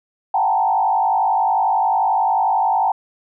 sine tone with frequency modulation, 830 Hz, G#5, 1 cent flat, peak -14 dBFS, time 0.34-2.92 s, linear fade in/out 5 ms, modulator 51.2 Hz, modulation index 1.9, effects none

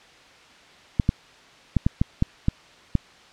clicks, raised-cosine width 5 ms, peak -6 dBFS, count 8, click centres 0.998 / 1.091 / 1.767 / 1.865 / 2.015 / 2.224 / 2.484 / 2.953 s, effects white hiss -50 dBFS RMS until 3.32 s + low-pass 4000 Hz 12 dB/octave

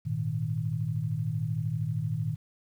sine chord, Ab suspended second, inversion none, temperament just, 103.83 / 116.8 / 155.74 Hz, Ab2 / Bb2 / Eb3, 0 / +4 / +2 cents, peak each -35 / -31 / -31 dBFS, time 0.05-2.36 s, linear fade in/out 20 ms, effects 10-bit

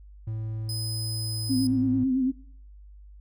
triangle tone with pitch glide, 110 to 107.86 Hz, A2 to A2, 0 to -34 cents, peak -27 dBFS, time 0.27-2.04 s, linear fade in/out 5 ms, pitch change -34 cents, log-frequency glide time 1.14-1.72 s
sawtooth tone, 5030 Hz, D#8, 18 cents sharp, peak -30 dBFS, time 0.69-1.67 s, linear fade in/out 2 ms
sine tone with vibrato, 260.5 Hz, C4, 7 cents flat, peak -21 dBFS, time 1.49-2.32 s, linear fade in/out 20 ms, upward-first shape sine, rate 9 Hz, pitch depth 54 cents each way
effects noise-tail reverb RT60 0.5 s tail -18 dB re dry + added 50 Hz sine -45 dBFS peak until 3.2 s

